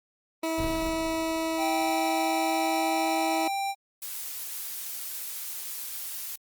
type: tone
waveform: 20% pulse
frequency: 324.1 Hz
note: E4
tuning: 29 cents flat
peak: -22 dBFS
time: 0.43-3.48 s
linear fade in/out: 5 ms
type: noise with exponential decay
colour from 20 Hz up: brown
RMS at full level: -32 dBFS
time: 0.58-2.15 s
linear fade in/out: 5 ms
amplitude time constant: 340 ms
type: tone with pitch glide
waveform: square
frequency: 784 to 788.5 Hz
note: G5 to G5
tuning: 0 to +10 cents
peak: -28 dBFS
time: 1.57-3.75 s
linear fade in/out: 50 ms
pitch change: +10 cents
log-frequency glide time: 2.4-3.1 s
type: noise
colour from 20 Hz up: blue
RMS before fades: -36 dBFS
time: 4.02-6.36 s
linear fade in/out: 5 ms
effects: Opus 32 kbps